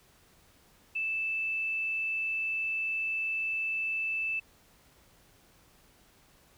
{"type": "tone", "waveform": "sine", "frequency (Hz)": 2637, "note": "E7", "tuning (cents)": 0, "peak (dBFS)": -29, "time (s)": [0.95, 4.4], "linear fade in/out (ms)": 10, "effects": ["pink hiss -62 dBFS RMS until 6.57 s"]}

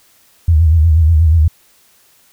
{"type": "tone with vibrato", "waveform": "sine", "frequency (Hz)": 80.3, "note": "E2", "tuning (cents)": -45, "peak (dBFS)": -6, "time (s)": [0.48, 1.48], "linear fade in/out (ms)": 5, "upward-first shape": "sine", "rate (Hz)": 8.3, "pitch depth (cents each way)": 100, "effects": ["white hiss -51 dBFS RMS until 2.32 s"]}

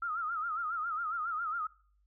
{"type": "tone with vibrato", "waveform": "sine", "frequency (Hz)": 1314, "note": "E6", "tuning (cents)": -6, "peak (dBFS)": -32, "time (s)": [0.02, 1.67], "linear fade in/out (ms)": 5, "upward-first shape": "sine", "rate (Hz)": 7.3, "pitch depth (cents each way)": 120, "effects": ["noise-tail reverb RT60 0.5 s tail -22 dB re dry", "added 50 Hz sine -67 dBFS peak until 2.06 s"]}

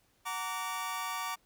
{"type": "chord", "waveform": "sawtooth", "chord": "Gb augmented", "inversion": "none", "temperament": "just", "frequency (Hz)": [740, 925, 1156.2], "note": ["Gb5", "Bb5", "D6"], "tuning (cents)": [0, -14, -27], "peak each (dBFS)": [-39, -35, -33], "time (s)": [0.25, 1.36], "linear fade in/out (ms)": 20, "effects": ["pink hiss -70 dBFS RMS until 1.45 s"]}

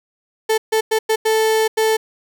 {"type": "tone bursts at uneven times", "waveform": "35% pulse", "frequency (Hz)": 440, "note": "A4", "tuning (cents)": 0, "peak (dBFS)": -12, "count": 6, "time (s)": [[0.49, 0.58], [0.72, 0.81], [0.91, 0.99], [1.09, 1.16], [1.25, 1.68], [1.77, 1.97]], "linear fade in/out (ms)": 10, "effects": []}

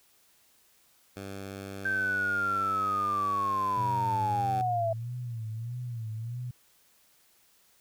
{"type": "tone with pitch glide", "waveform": "10% pulse", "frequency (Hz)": [97.8, 99.51], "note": ["G2", "G2"], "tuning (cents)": [-4, 26], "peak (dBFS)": -30, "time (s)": [1.16, 4.62], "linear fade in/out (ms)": 10, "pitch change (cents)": 30, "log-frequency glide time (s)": [1.62, 3.28]}
{"type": "linear sweep", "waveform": "sine", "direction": "down", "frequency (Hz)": [1568, 654], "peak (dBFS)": -26, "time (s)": [1.85, 4.93], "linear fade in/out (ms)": 5}
{"type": "tone with vibrato", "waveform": "sine", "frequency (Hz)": 116.54, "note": "A#2", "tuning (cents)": 0, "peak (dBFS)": -33, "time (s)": [3.77, 6.51], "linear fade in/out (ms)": 5, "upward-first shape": "sine", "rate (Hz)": 1.6, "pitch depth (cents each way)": 110}
{"effects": ["white hiss -64 dBFS RMS until 7.8 s"]}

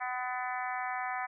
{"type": "harmonic tone with a mistuned harmonic", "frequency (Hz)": 251.4, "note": "B3", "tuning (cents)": 31, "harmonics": [3, 4, 5, 6, 7, 8, 9], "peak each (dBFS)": [-36, -40, -41, -44, -41, -43, -46], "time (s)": [0, 1.27], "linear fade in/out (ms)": 20, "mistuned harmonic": 6, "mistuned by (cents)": -17, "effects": []}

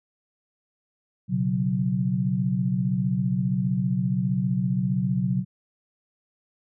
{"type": "chord", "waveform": "sine", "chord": "B suspended second", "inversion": "none", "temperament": "equal", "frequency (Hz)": [123.47, 138.59, 185], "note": ["B2", "C#3", "F#3"], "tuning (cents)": [0, 0, 0], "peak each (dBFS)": [-27, -27, -24], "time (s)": [1.28, 5.45], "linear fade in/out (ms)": 50, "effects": []}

